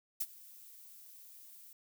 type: noise with ADSR envelope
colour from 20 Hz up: violet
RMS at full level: -33 dBFS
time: 0.2-1.73 s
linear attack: 10 ms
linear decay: 44 ms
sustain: -22 dB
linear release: 4 ms
effects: none